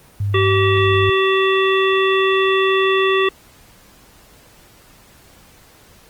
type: tone with pitch glide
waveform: sine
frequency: 100.8 to 98.9 Hz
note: G2 to G2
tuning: +49 to +16 cents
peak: -17 dBFS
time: 0.2-1.1 s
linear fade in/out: 5 ms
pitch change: -33 cents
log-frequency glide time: 0.75-0.92 s
type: harmonic tone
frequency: 383.9 Hz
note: G4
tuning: 36 cents flat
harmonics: 1 / 3 / 5 / 7 / 9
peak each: -15 / -20 / -22 / -23 / -25 dBFS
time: 0.34-3.29 s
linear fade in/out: 5 ms
effects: pink hiss -48 dBFS RMS until 6.09 s + Opus 24 kbps